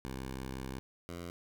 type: tone pair in turn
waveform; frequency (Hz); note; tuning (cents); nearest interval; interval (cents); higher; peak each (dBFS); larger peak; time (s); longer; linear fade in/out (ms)
10% pulse; 65.5 / 86.25; C2 / F2; +2 / -21; perfect fourth; 477; second; -31 / -33; first; 0.05-0.79 / 1.09-1.3; first; 0
effects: none